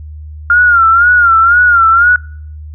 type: tone with vibrato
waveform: sine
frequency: 1396.9 Hz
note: F6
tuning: in tune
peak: -4 dBFS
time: 0.5-2.16 s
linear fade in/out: 2 ms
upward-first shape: sine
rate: 2 Hz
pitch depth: 89 cents each way
effects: noise-tail reverb RT60 0.6 s tail -25 dB re dry + added 76 Hz sine -25 dBFS peak until 2.74 s